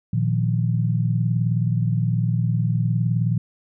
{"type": "chord", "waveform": "sine", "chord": "Bb suspended fourth", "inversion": "none", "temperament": "just", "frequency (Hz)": [116.54, 155.39, 174.81], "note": ["Bb2", "Eb3", "F3"], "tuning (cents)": [0, -2, 2], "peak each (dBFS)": [-20, -24, -25], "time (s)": [0.13, 3.38], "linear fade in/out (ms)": 5, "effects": []}